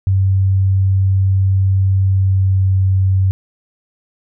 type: tone with pitch glide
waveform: sine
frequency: 96 to 95.17 Hz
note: G2 to F#2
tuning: -36 to +49 cents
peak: -10 dBFS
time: 0.07-3.31 s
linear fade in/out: 0 ms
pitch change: -15 cents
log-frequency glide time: 2.03-2.72 s
effects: none